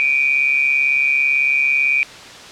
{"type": "tone pair together", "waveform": "sine", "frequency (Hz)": [2326, 2464], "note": ["D7", "D#7"], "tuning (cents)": [-17, -17], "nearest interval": "minor second", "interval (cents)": 100, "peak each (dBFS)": -16, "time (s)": [0, 2.03], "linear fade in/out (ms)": 0, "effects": ["white hiss -36 dBFS RMS until 2.51 s", "low-pass 5000 Hz 12 dB/octave"]}